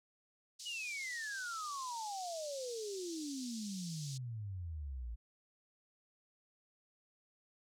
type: band-pass noise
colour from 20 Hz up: white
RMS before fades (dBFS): -50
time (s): 0.59-4.18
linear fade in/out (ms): 10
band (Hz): 4100 to 7000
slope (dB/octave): 24
type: exponential sweep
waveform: sine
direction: down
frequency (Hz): 2966 to 54.7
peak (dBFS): -40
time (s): 0.65-5.16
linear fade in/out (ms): 20
effects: none